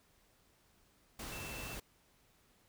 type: tone in noise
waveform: sine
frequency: 2668 Hz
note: E7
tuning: 20 cents sharp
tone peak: -48 dBFS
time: 1.32-1.75 s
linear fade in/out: 5 ms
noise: pink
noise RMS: -45 dBFS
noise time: 1.19-1.8 s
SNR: -6 dB
effects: pink hiss -70 dBFS RMS until 2.68 s